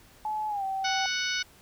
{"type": "tone with pitch glide", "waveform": "sine", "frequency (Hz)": [857, 772.4], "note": ["A5", "G5"], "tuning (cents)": [-46, -26], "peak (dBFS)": -28, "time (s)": [0.25, 1.06], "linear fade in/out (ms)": 2, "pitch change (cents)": -180, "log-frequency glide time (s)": [0.48, 0.64]}
{"type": "harmonic tone", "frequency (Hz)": 740, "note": "F#5", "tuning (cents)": 0, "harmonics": [2, 3, 4, 5, 6, 7, 8], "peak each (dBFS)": [-32, -34, -35, -36, -37, -37, -38], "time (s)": [0.84, 1.43], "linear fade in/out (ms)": 10}
{"effects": ["pink hiss -56 dBFS RMS until 1.61 s"]}